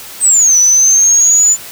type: exponential two-way sweep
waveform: sine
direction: down then up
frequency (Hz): 8400 to 5920 to 7050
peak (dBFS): -5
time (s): 0.2-1.57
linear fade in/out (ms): 50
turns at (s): 0.57
effects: white hiss -30 dBFS RMS until 1.71 s